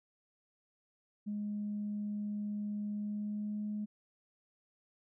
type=tone with pitch glide; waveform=sine; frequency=207.7 to 209.9 Hz; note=G#3 to G#3; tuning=0 to +19 cents; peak=-34 dBFS; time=1.26-3.86 s; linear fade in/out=20 ms; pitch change=+19 cents; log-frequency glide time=2.91-3.66 s; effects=tanh soft clip ceiling -30 dBFS